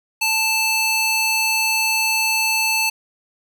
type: tone with high-pass filter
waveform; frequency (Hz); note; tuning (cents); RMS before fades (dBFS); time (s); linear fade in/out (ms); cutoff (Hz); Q
square; 880; A5; 0; -19; 0.21-2.9; 10; 2100; 1.1
effects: none